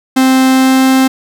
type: tone with pitch glide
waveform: 45% pulse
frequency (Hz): 261.6 to 263.1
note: C4 to C4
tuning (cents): 0 to +10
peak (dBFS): -6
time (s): 0.16-1.08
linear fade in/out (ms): 10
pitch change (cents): +10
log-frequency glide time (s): 0.47-0.86
effects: none